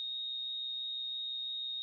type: tone with amplitude modulation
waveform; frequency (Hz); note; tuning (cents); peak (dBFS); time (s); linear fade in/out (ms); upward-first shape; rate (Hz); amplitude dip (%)
sine; 3729; A#7; 0; -34; 0-1.82; 0; sine; 126; 45
effects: none